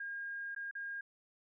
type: tone with dropouts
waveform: sine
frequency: 1619 Hz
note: G#6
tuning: 45 cents flat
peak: -39 dBFS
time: 0-1.01 s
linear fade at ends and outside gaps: 5 ms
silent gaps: 0.549-0.562 / 0.712-0.751 s
effects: none